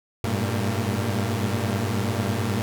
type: tone cluster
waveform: sawtooth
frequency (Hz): 97.7 / 106.9 / 117.6 / 199.1 / 227.3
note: G2 / A2 / A#2 / G3 / A#3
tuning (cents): -5 / -49 / +16 / +27 / -43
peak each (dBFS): -23 / -28 / -24 / -29 / -27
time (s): 0.24-2.62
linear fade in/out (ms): 0
effects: none